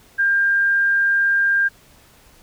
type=tone; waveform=sine; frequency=1599 Hz; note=G6; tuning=34 cents sharp; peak=-14 dBFS; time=0.18-1.69 s; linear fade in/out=20 ms; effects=pink hiss -51 dBFS RMS until 2.42 s